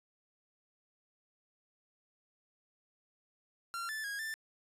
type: tone with pitch steps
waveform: 45% pulse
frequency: 1374 / 1752 / 1642 / 1773 Hz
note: F6 / A6 / G#6 / A6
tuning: -29 / -8 / -20 / +13 cents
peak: -37 dBFS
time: 3.74-4.34 s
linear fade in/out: 0 ms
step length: 150 ms
effects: resampled to 32000 Hz